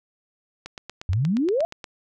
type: click train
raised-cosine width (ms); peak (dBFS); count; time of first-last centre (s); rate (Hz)
0.2; -18; 11; 0.66-1.842; 8.46
type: exponential sweep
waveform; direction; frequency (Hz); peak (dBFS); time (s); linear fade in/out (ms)
sine; up; 82.41 to 698.5; -19; 1.09-1.65; 0
effects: none